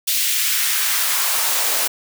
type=noise with high-pass filter sweep; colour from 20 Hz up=white; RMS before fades=-19 dBFS; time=0.07-1.88 s; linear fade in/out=10 ms; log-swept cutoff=3100 to 460 Hz; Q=1.2; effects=none